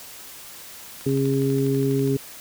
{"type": "click train", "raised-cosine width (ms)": 0.2, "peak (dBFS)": -24, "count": 14, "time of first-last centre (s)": [1.01, 2.076], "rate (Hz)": 12.2}
{"type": "harmonic tone", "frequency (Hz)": 136.2, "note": "C#3", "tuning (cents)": -30, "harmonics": [1, 2, 3], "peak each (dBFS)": [-23, -23, -23], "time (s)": [1.06, 2.17], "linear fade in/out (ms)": 5}
{"effects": ["white hiss -41 dBFS RMS until 2.4 s"]}